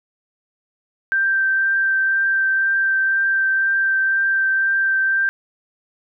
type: tone with vibrato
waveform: sine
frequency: 1568 Hz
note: G6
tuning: in tune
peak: -15 dBFS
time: 1.12-5.29 s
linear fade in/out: 0 ms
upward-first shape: triangle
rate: 2 Hz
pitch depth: 12 cents each way
effects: none